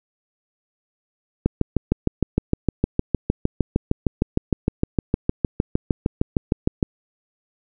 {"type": "click train", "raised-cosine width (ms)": 3, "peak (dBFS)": -4, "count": 36, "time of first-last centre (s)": [1.46, 6.828], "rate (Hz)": 6.52, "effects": []}